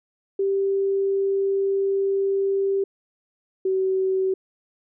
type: tone pair in turn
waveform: sine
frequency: 392 / 379.3 Hz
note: G4 / F#4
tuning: 0 / +43 cents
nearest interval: minor second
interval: 57 cents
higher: first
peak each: -19 dBFS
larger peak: neither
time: 0.39-2.84 / 3.65-4.34 s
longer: first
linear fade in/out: 5 ms
effects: none